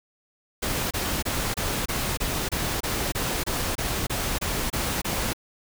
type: noise bursts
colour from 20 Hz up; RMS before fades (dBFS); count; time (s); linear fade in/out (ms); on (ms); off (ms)
pink; -27; 15; 0.62-5.334; 10; 290; 26
effects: none